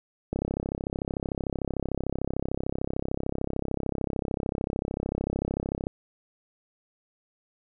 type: click train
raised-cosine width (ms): 2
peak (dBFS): -15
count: 186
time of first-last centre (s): 0.33-5.869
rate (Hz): 33.4
effects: none